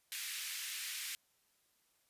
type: high-pass noise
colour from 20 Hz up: pink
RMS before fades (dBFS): -42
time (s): 0.12-1.15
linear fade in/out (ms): 0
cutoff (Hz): 1900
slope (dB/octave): 24
effects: white hiss -75 dBFS RMS until 2.09 s + resampled to 32000 Hz